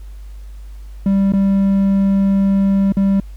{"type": "tone with dropouts", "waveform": "triangle", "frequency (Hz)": 196, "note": "G3", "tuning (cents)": 0, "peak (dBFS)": -9, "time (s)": [1.06, 3.2], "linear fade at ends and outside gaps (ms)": 2, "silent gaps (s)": [[1.322, 1.335], [2.922, 2.969]], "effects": ["added 50 Hz sine -30 dBFS peak until 3.36 s", "pink hiss -53 dBFS RMS until 3.36 s"]}